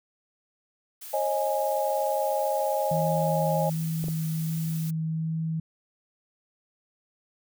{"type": "noise", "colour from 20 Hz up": "blue", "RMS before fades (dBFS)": -41, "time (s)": [1.01, 4.91], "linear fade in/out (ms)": 10}
{"type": "chord", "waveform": "sine", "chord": "C# suspended second", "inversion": "none", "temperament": "equal with one note detuned", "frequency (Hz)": [542.3, 622.3, 830.6], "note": ["C#5", "D#5", "G#5"], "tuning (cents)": [-38, 0, 0], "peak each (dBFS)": -28, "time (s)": [1.13, 3.7], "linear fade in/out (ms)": 10}
{"type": "tone with vibrato", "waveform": "sine", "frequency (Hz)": 160.6, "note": "E3", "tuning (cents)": -45, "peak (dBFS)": -26, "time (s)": [2.91, 5.6], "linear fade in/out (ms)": 5, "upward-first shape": "triangle", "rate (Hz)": 1.3, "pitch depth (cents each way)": 10}
{"type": "clicks", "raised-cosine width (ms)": 2, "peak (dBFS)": -23, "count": 2, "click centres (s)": [4.041, 4.084]}
{"effects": []}